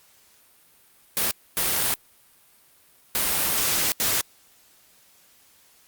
white noise bursts at uneven times, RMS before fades -23 dBFS, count 4, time 1.17-1.31 / 1.57-1.94 / 3.15-3.92 / 4-4.21 s, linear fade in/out 0 ms, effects white hiss -57 dBFS RMS until 5.87 s + Opus 48 kbps

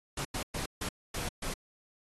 pink noise bursts at uneven times, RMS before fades -36 dBFS, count 6, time 0.17-0.25 / 0.34-0.43 / 0.54-0.66 / 0.81-0.89 / 1.14-1.29 / 1.42-1.54 s, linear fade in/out 5 ms, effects AAC 32 kbps

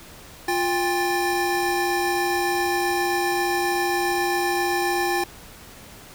square tone cluster, 351.9 / 800 / 1752 Hz, F4 / G5 / A6, +13 / +35 / -8 cents, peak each -25 / -25 / -29 dBFS, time 0.48-5.24 s, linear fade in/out 5 ms, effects pink hiss -44 dBFS RMS until 6.14 s

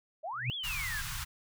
sine exponential two-way sweep, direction up then down, 587.3 to 3488 to 1558 Hz, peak -35 dBFS, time 0.23-1.02 s, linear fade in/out 20 ms, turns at 0.54 s
sine tone with exponential growth, 124.2 Hz, B2, 10 cents sharp, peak -26 dBFS, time 0.33-0.5 s, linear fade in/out 0 ms, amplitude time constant 35 ms
pink band-stop noise, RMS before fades -38 dBFS, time 0.63-1.25 s, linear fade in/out 20 ms, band 150 to 970 Hz, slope 48 dB/octave
effects none

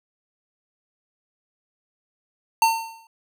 square tone with exponential decay, 905 Hz, A5, 48 cents sharp, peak -13 dBFS, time 2.62-3.07 s, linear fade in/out 2 ms, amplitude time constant 96 ms, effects none

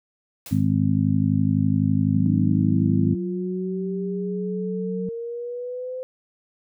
white noise with exponential decay, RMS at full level -36 dBFS, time 0.46-0.74 s, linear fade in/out 2 ms, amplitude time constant 60 ms
harmonic tone, 51.91 Hz, G#1, in tune, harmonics 2 / 3 / 4 / 5, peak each -23 / -23 / -23 / -23 dBFS, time 0.51-3.15 s, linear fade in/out 10 ms
sine tone, 184.4 Hz, F#3, 6 cents flat, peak -26 dBFS, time 2.15-5.09 s, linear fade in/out 2 ms
sine linear sweep, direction up, 292 to 515 Hz, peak -28 dBFS, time 2.26-6.03 s, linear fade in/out 0 ms
effects none

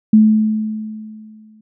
sine tone with exponential decay, 216.3 Hz, A3, 29 cents flat, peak -4 dBFS, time 0.13-1.61 s, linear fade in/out 5 ms, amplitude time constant 320 ms, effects none

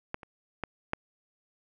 clicks, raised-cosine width 0.5 ms, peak -17 / -30 / -17 / -13 dBFS, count 4, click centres 0.144 / 0.232 / 0.637 / 0.934 s, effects none

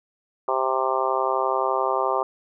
harmonic tone, 131.5 Hz, C3, 9 cents sharp, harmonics 3 / 4 / 5 / 6 / 7 / 8 / 9, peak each -28 / -28 / -28 / -28 / -28 / -28 / -28 dBFS, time 0.48-2.23 s, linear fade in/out 2 ms, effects none

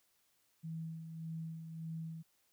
sine tone with tremolo, 162.2 Hz, E3, 28 cents flat, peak -39 dBFS, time 0.63-2.23 s, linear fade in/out 20 ms, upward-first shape sine, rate 1.7 Hz, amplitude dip 50%, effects white hiss -75 dBFS RMS until 2.52 s

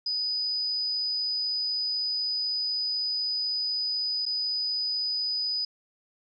sine tone with dropouts, 4978 Hz, D#8, in tune, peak -26 dBFS, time 0.06-5.65 s, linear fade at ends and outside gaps 5 ms, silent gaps 4.255-4.262 s, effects none

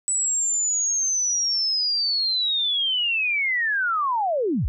sine linear sweep, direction down, 7970 to 32.7 Hz, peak -20 dBFS, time 0.08-4.68 s, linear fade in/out 0 ms, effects none

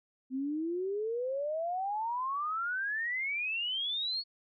sine exponential sweep, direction up, 254.3 to 4435 Hz, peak -31 dBFS, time 0.3-4.24 s, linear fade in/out 50 ms, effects none

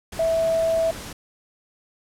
sine tone in noise, 655 Hz, E5, 11 cents flat, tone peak -18 dBFS, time 0.19-0.91 s, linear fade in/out 5 ms, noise pink, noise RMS -36 dBFS, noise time 0.12-1.13 s, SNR +15 dB, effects low-pass 12000 Hz 12 dB/octave

